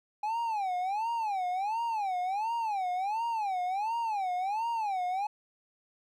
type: tone with vibrato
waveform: triangle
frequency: 820 Hz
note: G#5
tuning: 22 cents flat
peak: -27 dBFS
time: 0.23-5.27 s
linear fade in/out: 5 ms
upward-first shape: sine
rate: 1.4 Hz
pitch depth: 230 cents each way
effects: none